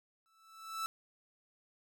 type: tone with exponential growth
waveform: 45% pulse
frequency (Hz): 1318.5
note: E6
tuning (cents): 0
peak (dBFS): -33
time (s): 0.26-0.86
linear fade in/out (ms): 0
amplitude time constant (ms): 130
effects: none

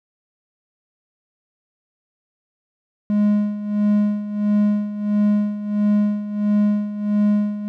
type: tone with tremolo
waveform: triangle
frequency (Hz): 207.7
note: G#3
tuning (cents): 0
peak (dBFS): -11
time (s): 3.1-7.68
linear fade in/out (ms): 0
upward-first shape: sine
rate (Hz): 1.5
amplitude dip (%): 75
effects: none

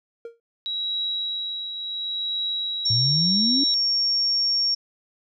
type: tone with exponential decay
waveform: triangle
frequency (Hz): 464.9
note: A#4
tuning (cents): -5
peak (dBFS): -28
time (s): 0.25-0.4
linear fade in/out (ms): 2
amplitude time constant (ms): 31
type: tone with tremolo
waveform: sine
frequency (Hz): 3871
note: B7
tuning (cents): -35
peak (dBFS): -23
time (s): 0.66-3.74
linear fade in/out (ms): 0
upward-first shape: triangle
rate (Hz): 0.7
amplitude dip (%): 55
type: tone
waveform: sine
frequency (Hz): 5520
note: F8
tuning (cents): -21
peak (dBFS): -19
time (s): 2.85-4.75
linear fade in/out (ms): 10
type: exponential sweep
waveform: sine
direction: up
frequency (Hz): 110 to 288.9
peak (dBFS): -22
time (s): 2.9-3.64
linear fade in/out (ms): 5
effects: none

